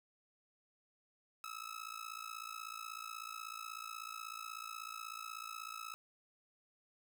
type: tone with amplitude modulation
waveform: sawtooth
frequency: 1295 Hz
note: E6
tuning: 31 cents flat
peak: -37 dBFS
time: 1.44-5.94 s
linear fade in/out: 0 ms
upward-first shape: sine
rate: 56.3 Hz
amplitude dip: 90%
effects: none